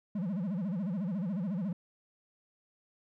triangle tone with vibrato, 188.2 Hz, F#3, 30 cents sharp, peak -29 dBFS, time 0.15-1.73 s, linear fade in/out 5 ms, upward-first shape sine, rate 14 Hz, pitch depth 230 cents each way, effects none

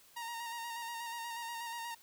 sawtooth tone with vibrato, 932.3 Hz, A#5, in tune, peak -36 dBFS, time 0.16-1.95 s, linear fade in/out 10 ms, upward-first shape square, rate 8.3 Hz, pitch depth 25 cents each way, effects white hiss -62 dBFS RMS until 2.02 s

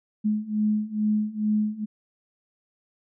sine beating tone pair, 211.2 / 213.5 Hz, G#3 / G#3, +29 / +48 cents, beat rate 2.3 Hz, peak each -26 / -24 dBFS, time 0.24-1.86 s, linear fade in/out 20 ms, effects none

